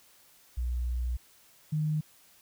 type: tone pair in turn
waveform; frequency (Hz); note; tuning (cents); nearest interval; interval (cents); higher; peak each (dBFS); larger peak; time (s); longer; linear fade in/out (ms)
sine; 60.9 / 153.46; B1 / D#3; -24 / -24; octave + major third; 1600; second; -28 / -26; second; 0.57-1.17 / 1.72-2.01; first; 10
effects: white hiss -60 dBFS RMS until 2.41 s